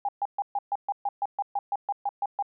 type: tone bursts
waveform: sine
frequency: 808 Hz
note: G#5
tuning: 48 cents flat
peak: -24 dBFS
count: 15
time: 0.05-2.425 s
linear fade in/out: 2 ms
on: 37 ms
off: 130 ms
effects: none